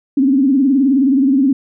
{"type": "tone with vibrato", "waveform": "sine", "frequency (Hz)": 269.8, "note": "C#4", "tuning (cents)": -47, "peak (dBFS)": -9, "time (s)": [0.17, 1.53], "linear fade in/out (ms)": 5, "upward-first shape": "sine", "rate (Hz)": 19, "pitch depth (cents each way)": 120, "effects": []}